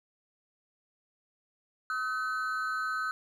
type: ring-modulated tone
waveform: triangle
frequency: 1396.9 Hz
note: F6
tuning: in tune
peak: -25 dBFS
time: 1.9-3.11 s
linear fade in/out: 0 ms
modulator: 119 Hz
effects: none